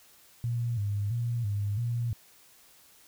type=tone with vibrato; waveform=sine; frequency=110 Hz; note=A2; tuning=in tune; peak=-27 dBFS; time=0.44-2.13 s; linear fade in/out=0 ms; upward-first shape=square; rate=1.5 Hz; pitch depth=130 cents each way; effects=white hiss -58 dBFS RMS until 3.07 s